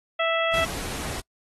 harmonic tone, 659.3 Hz, E5, in tune, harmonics 1 / 2 / 3 / 4 / 5, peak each -24 / -27 / -29 / -30 / -31 dBFS, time 0.19-0.65 s, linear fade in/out 10 ms
pink noise, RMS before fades -33 dBFS, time 0.54-1.2 s, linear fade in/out 0 ms
effects noise-tail reverb RT60 0.1 s tail -26 dB re dry + AAC 32 kbps

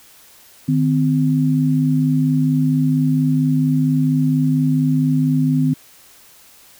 sine tone pair together, 153.05 / 257.4 Hz, D#3 / C4, -28 / -28 cents, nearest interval major sixth, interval 900 cents, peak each -16 dBFS, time 0.68-5.74 s, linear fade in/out 10 ms, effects white hiss -47 dBFS RMS until 6.79 s

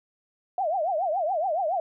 sine tone with vibrato, 691 Hz, F5, 19 cents flat, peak -23 dBFS, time 0.58-1.8 s, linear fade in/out 2 ms, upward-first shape triangle, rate 7.1 Hz, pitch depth 280 cents each way, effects none

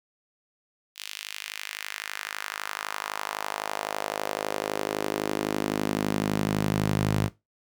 sawtooth tone with high-pass filter sweep, 51.9 Hz, G#1, in tune, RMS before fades -30 dBFS, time 0.95-7.3 s, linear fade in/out 50 ms, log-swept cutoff 3200 to 120 Hz, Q 1.6, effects noise-tail reverb RT60 0.2 s tail -17 dB re dry

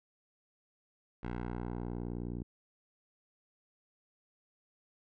10% pulse tone with low-pass filter sweep, 59.8 Hz, A#1, 45 cents sharp, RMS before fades -39 dBFS, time 1.23-2.43 s, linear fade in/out 5 ms, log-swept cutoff 2100 to 310 Hz, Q 0.9, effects none

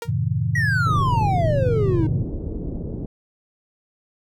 sawtooth tone with exponential decay, 466.2 Hz, A#4, in tune, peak -21 dBFS, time 0.02-0.12 s, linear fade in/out 2 ms, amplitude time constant 20 ms
sine chord, F# diminished seventh, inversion none, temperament just, 92.5 / 111 / 133.2 / 159.84 Hz, F#2 / A2 / C3 / Eb3, 0 / +16 / +31 / +47 cents, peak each -27 / -23 / -24 / -26 dBFS, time 0.05-2.26 s, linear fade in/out 50 ms
triangle exponential sweep, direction down, 1951 to 304.6 Hz, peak -18 dBFS, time 0.55-2.07 s, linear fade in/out 5 ms
pink low-pass noise, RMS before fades -28 dBFS, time 0.86-3.06 s, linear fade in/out 2 ms, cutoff 430 Hz, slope 24 dB/octave
effects none

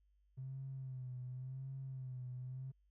triangle tone with vibrato, 130 Hz, C3, 11 cents flat, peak -39 dBFS, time 0.37-2.72 s, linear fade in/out 20 ms, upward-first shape sine, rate 0.91 Hz, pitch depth 60 cents each way, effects tanh soft clip ceiling -41 dBFS + added 50 Hz sine -70 dBFS peak until 2.9 s

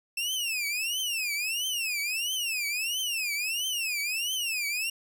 sawtooth tone with vibrato, 2657 Hz, E7, 13 cents sharp, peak -25 dBFS, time 0.17-4.9 s, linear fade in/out 5 ms, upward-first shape triangle, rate 1.5 Hz, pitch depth 290 cents each way, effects none

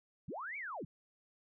sine linear two-way sweep, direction up then down, 92.4 to 2349 to 92.4 Hz, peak -40 dBFS, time 0.28-0.85 s, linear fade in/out 5 ms, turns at 0.57 s, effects none

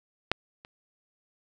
clicks, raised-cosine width 0.3 ms, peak -7 / -29 dBFS, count 2, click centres 0.316 / 0.649 s, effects none

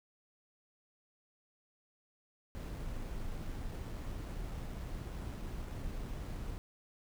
brown noise with sample-and-hold, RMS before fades -41 dBFS, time 2.55-6.58 s, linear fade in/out 0 ms, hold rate 8820 Hz, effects none

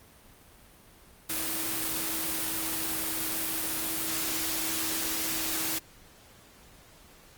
sine tone in noise, 322.4 Hz, E4, 38 cents flat, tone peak -40 dBFS, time 1.29-5.79 s, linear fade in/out 10 ms, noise white, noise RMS -31 dBFS, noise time 1.29-5.79 s, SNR -12 dB, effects pink hiss -55 dBFS RMS until 7.37 s + Opus 32 kbps

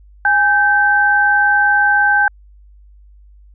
sine tone pair together, 823 / 1553.6 Hz, G#5 / G6, -16 / -16 cents, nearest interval major seventh, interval 1100 cents, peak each -15 / -11 dBFS, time 0.25-2.28 s, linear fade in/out 2 ms, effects added 50 Hz sine -41 dBFS peak until 3.54 s

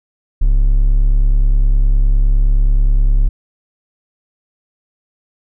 triangle tone, 34.83 Hz, C#1, 9 cents sharp, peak -6 dBFS, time 0.41-3.29 s, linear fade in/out 10 ms, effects none

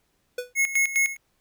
square tone with exponential decay, 493.9 Hz, B4, in tune, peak -25 dBFS, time 0.38-0.53 s, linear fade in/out 5 ms, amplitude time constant 32 ms
square tone with tremolo, 2175 Hz, C#7, 33 cents flat, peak -19 dBFS, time 0.55-1.17 s, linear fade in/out 50 ms, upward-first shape square, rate 4.9 Hz, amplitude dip 75%
effects pink hiss -70 dBFS RMS until 1.4 s

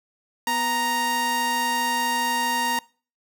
sawtooth tone pair together, 246.9 / 932.3 Hz, B3 / A#5, 0 / 0 cents, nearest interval octave + major seventh, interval 2300 cents, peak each -28 / -18 dBFS, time 0.47-2.79 s, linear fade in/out 2 ms, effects noise-tail reverb RT60 0.4 s tail -24 dB re dry

